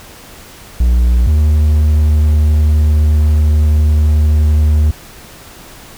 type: tone pair in turn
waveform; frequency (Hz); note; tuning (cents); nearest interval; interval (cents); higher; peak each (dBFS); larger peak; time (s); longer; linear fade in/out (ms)
triangle; 60.1 / 75.96; B1 / D#2; -46 / -41; major third; 405; second; -5; neither; 0.8-1.27 / 1.27-4.91; second; 5
effects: pink hiss -36 dBFS RMS until 5.97 s